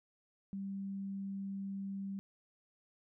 sine tone, 196 Hz, G3, in tune, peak -38 dBFS, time 0.53-2.19 s, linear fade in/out 0 ms, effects none

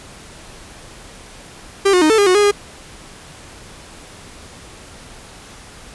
45% pulse tone with pitch steps, 394.9 / 361.5 / 309.5 / 441.6 / 405.5 / 366 / 413.1 / 408.2 Hz, G4 / F#4 / D#4 / A4 / G#4 / F#4 / G#4 / G#4, +13 / -40 / -9 / +6 / -41 / -19 / -9 / -30 cents, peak -10 dBFS, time 1.85-2.514 s, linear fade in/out 10 ms, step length 83 ms, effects pink hiss -39 dBFS RMS until 5.94 s + resampled to 24000 Hz

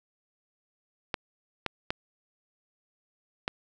clicks, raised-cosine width 0.3 ms, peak -12 dBFS, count 4, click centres 1.142 / 1.663 / 1.905 / 3.479 s, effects none

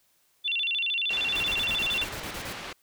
sine tone with vibrato, 3100 Hz, G7, 20 cents flat, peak -25 dBFS, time 0.44-2.05 s, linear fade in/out 20 ms, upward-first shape square, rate 13 Hz, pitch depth 210 cents each way
white low-pass noise, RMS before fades -39 dBFS, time 1.1-2.73 s, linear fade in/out 5 ms, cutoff 3000 Hz, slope 12 dB/octave
pink noise bursts, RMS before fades -38 dBFS, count 11, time 1.35-2.531 s, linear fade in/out 5 ms, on 81 ms, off 29 ms
effects white hiss -67 dBFS RMS until 2.82 s

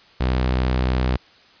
sawtooth tone, 63.3 Hz, B1, 43 cents sharp, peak -14 dBFS, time 0.2-1.17 s, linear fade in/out 10 ms, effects white hiss -51 dBFS RMS until 1.6 s + resampled to 11025 Hz

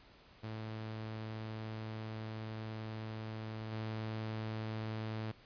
sawtooth tone with level steps, 109.9 Hz, A2, 2 cents flat, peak -37 / -34 dBFS, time 0.43-5.32 s, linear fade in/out 10 ms, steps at 3.71 s, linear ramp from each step 20 ms, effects pink hiss -61 dBFS RMS until 5.45 s + resampled to 11025 Hz

